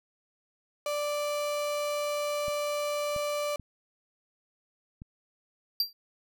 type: tone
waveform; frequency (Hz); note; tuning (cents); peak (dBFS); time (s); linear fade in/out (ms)
35% pulse; 587.3; D5; 0; -27; 0.86-3.56; 2
type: clicks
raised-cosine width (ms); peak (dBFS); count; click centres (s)
5; -30; 4; 2.482 / 3.163 / 3.597 / 5.019
type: tone with exponential decay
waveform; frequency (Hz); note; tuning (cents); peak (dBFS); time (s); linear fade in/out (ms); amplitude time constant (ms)
square; 4722; D8; +9; -21; 5.8-5.93; 2; 28
effects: none